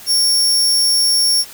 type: tone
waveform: sawtooth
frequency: 5490 Hz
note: F8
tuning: 31 cents flat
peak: -9 dBFS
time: 0.06-1.45 s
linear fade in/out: 50 ms
effects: white hiss -37 dBFS RMS until 1.53 s